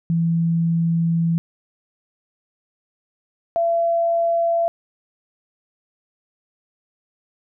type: tone pair in turn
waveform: sine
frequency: 166.6 / 675.5 Hz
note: E3 / E5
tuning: +19 / +42 cents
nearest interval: 2 octaves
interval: 2423 cents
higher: second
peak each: -16 dBFS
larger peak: neither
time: 0.1-1.38 / 3.56-4.68 s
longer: first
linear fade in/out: 0 ms
effects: none